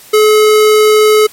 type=tone; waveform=square; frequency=427.9 Hz; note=A4; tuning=48 cents flat; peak=-5 dBFS; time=0.13-1.27 s; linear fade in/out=10 ms; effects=white hiss -37 dBFS RMS until 1.32 s + MP3 64 kbps